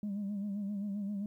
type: tone with vibrato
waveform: sine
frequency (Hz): 202.4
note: G#3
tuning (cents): -44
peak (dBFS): -32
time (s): 0.03-1.26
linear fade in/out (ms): 2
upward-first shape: sine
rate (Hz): 7.6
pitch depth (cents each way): 62
effects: tanh soft clip ceiling -32 dBFS + 12-bit